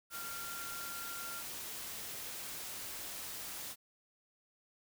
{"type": "tone in noise", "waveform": "sine", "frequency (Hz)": 1385, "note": "F6", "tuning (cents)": -15, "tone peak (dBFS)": -45, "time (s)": [0.1, 1.43], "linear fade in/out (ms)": 50, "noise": "white", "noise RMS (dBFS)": -44, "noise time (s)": [0.1, 3.76], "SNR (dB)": -4, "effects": []}